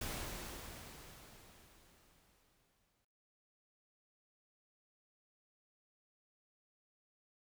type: noise with exponential decay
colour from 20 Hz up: pink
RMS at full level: -41 dBFS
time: 0.01-3.05 s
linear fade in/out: 5 ms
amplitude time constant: 660 ms
effects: noise-tail reverb RT60 0.9 s tail -24 dB re dry

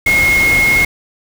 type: tone in noise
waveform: sine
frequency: 2157 Hz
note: C#7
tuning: 48 cents flat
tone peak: -9 dBFS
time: 0.06-0.85 s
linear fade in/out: 5 ms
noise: pink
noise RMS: -20 dBFS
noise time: 0.06-0.85 s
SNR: +8 dB
effects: none

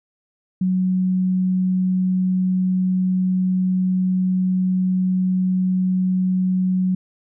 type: tone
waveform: sine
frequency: 185 Hz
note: F#3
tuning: in tune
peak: -16 dBFS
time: 0.61-6.95 s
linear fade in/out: 5 ms
effects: none

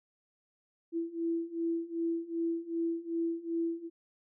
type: beating tone pair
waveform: sine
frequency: 332 / 334.6 Hz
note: E4 / E4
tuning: +12 / +26 cents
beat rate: 2.6 Hz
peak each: -35 / -33 dBFS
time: 0.92-3.9 s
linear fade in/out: 50 ms
effects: none

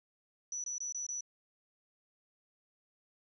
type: tone bursts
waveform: sine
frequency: 5920 Hz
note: F#8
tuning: in tune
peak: -36 dBFS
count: 5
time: 0.52-1.208 s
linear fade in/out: 2 ms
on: 120 ms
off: 22 ms
effects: none

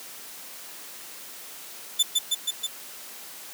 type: tone with echo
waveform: sawtooth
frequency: 3520 Hz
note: A7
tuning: in tune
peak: -14 dBFS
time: 1.99-2.03 s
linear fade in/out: 10 ms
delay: 160 ms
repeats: 4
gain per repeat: -2 dB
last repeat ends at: 2.67 s
effects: white hiss -42 dBFS RMS until 3.53 s + high-pass 200 Hz 12 dB/octave

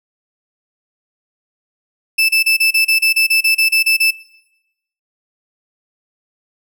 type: tone bursts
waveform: 35% pulse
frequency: 2637 Hz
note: E7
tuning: in tune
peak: -9 dBFS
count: 14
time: 2.18-4.11 s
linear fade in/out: 10 ms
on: 110 ms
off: 30 ms
effects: noise-tail reverb RT60 0.9 s tail -21 dB re dry

